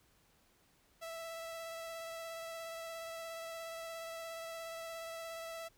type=tone with vibrato; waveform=sawtooth; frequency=659.3 Hz; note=E5; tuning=in tune; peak=-39 dBFS; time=1.01-5.69 s; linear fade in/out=20 ms; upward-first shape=sine; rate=17 Hz; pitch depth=14 cents each way; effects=pink hiss -70 dBFS RMS until 5.77 s